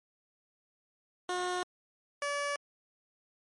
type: tone pair in turn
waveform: 15% pulse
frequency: 360.8 / 573.9 Hz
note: F#4 / D5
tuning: -44 / -40 cents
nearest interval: minor sixth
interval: 804 cents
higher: second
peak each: -25 dBFS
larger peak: neither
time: 1.29-1.63 / 2.22-2.56 s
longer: neither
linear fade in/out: 2 ms
effects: low-pass 10000 Hz 12 dB/octave + MP3 48 kbps